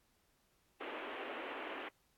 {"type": "band-pass noise", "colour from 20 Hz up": "pink", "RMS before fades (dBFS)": -45, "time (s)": [0.8, 1.89], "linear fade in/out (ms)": 10, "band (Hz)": [280, 3000], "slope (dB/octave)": 48, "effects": ["pink hiss -75 dBFS RMS until 2.17 s", "AAC 64 kbps"]}